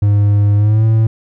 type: tone with pitch glide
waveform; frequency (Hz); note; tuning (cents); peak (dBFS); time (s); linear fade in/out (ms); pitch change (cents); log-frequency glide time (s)
triangle; 102.5 to 111.13; G#2 to A2; -22 to +18; -6; 0.02-1.07; 5; +140; 0.56-0.85
effects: none